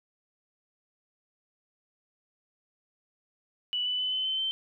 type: tone with pitch steps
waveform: sine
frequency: 2960 / 2987 / 3015 / 3043 / 3071 / 3100 Hz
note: F#7 / F#7 / F#7 / F#7 / G7 / G7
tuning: 0 / +16 / +32 / +48 / -36 / -20 cents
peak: -27 dBFS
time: 3.73-4.51 s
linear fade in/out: 0 ms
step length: 130 ms
effects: none

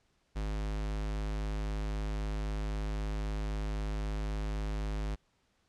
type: tone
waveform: square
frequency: 51.91 Hz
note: G#1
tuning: in tune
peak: -33 dBFS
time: 0.35-5.16 s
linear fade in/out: 20 ms
effects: pink hiss -73 dBFS RMS until 5.68 s + low-pass 7000 Hz 12 dB/octave

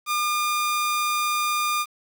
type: tone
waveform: sawtooth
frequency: 1208 Hz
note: D6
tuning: 48 cents sharp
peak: -18 dBFS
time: 0.06-1.86 s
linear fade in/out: 50 ms
effects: 8-bit

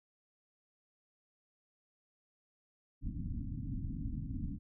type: low-pass noise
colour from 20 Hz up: pink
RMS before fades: -39 dBFS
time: 3.01-4.59 s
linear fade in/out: 50 ms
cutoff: 290 Hz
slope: 96 dB/octave
effects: none

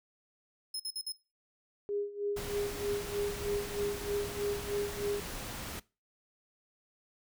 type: tone bursts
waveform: sawtooth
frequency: 5160 Hz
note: E8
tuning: 38 cents flat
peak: -32 dBFS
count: 4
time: 0.74-1.122 s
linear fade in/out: 5 ms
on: 58 ms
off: 50 ms
type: tone with tremolo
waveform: sine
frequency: 408.3 Hz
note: G#4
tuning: 29 cents flat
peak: -30 dBFS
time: 1.89-5.2 s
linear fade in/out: 0 ms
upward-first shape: sine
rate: 3.2 Hz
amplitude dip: 85%
type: noise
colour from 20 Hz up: pink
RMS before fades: -41 dBFS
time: 2.36-5.8 s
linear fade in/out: 10 ms
type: clicks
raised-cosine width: 3 ms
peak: -36 dBFS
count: 8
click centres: 2.752 / 3.559 / 4.295 / 4.734 / 4.77 / 5.007 / 5.194 / 5.544 s
effects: noise-tail reverb RT60 0.3 s tail -22 dB re dry

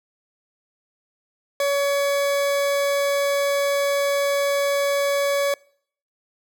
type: tone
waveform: 40% pulse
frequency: 564 Hz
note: C#5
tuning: 30 cents sharp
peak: -18 dBFS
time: 1.6-5.54 s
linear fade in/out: 2 ms
effects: noise-tail reverb RT60 0.6 s tail -25 dB re dry

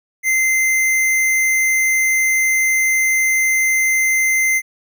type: tone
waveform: square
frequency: 2076 Hz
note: C7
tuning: 14 cents flat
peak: -14 dBFS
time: 0.23-4.62 s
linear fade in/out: 50 ms
effects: none

